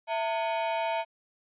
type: ring-modulated tone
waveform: 45% pulse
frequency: 784 Hz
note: G5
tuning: in tune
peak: -24 dBFS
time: 0.07-1.05 s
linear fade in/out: 50 ms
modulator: 123 Hz
effects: resampled to 8000 Hz